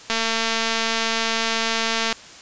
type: click train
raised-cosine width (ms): 0.2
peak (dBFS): -5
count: 459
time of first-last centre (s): 0.1-2.127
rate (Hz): 226
effects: white hiss -42 dBFS RMS until 2.41 s + resampled to 16000 Hz